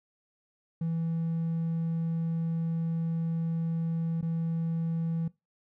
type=tone with dropouts; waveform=triangle; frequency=164.9 Hz; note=E3; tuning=1 cent sharp; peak=-25 dBFS; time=0.81-5.28 s; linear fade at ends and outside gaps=5 ms; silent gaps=4.212-4.226 s; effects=noise-tail reverb RT60 0.2 s tail -21 dB re dry + tanh soft clip ceiling -21 dBFS